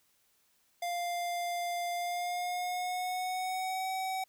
square tone with pitch glide, 698.5 to 757.3 Hz, F5 to F#5, 0 to +40 cents, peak -33 dBFS, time 0.82-4.24 s, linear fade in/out 5 ms, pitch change +140 cents, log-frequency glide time 1.93-3.89 s, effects white hiss -71 dBFS RMS until 4.28 s

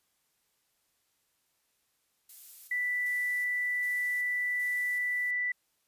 violet noise with tremolo, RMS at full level -47 dBFS, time 2.29-5.31 s, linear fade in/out 5 ms, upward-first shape square, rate 1.3 Hz, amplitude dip 50%
sine tone, 1975.5 Hz, B6, in tune, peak -28 dBFS, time 2.71-5.52 s, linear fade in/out 5 ms
effects white hiss -75 dBFS RMS until 5.87 s + resampled to 32000 Hz

